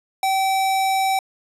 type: tone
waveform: square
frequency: 770 Hz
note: G5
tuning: 31 cents flat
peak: -18 dBFS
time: 0.23-1.19 s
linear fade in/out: 2 ms
effects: resampled to 32000 Hz + 9-bit